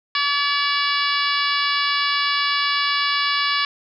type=harmonic tone; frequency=572 Hz; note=D5; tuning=46 cents flat; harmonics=2 / 3 / 4 / 5 / 6 / 7 / 8 / 9; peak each=-23 / -25 / -26 / -27 / -28 / -28 / -29 / -30 dBFS; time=0.15-3.65 s; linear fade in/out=2 ms; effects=none